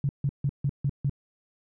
sine tone bursts, 139.8 Hz, C#3, 15 cents sharp, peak -22 dBFS, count 6, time 0.04-1.096 s, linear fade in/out 2 ms, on 51 ms, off 150 ms, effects none

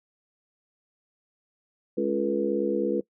harmonic tone with a mistuned harmonic, 69.3 Hz, C#2, in tune, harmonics 3 / 4 / 5 / 6 / 7, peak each -31 / -31 / -28 / -31 / -28 dBFS, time 1.97-3.01 s, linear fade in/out 10 ms, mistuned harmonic 6, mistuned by +52 cents, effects noise-tail reverb RT60 0.1 s tail -21 dB re dry

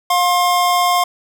square tone pair together, 711 / 1065.3 Hz, F5 / C6, +31 / +31 cents, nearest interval perfect fifth, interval 700 cents, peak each -16 dBFS, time 0.1-1.04 s, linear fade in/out 5 ms, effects none

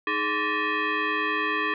sine tone with frequency modulation, 310.9 Hz, D#4, 1 cent flat, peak -23 dBFS, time 0.07-1.74 s, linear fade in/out 2 ms, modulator 731 Hz, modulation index 3.1, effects none

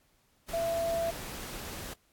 sine tone in noise, 669 Hz, E5, 25 cents sharp, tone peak -28 dBFS, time 0.53-1.11 s, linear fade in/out 10 ms, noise pink, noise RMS -41 dBFS, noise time 0.48-1.94 s, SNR +10 dB, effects pink hiss -69 dBFS RMS until 2.12 s + AAC 64 kbps

